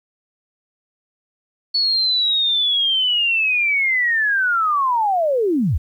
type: linear sweep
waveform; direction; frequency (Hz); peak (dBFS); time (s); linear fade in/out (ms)
sine; down; 4431 to 54; -15; 1.74-5.78; 10
effects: 9-bit